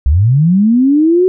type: linear sweep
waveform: sine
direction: up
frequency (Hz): 60.9 to 377.6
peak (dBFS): -6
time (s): 0.06-1.28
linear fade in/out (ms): 0
effects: none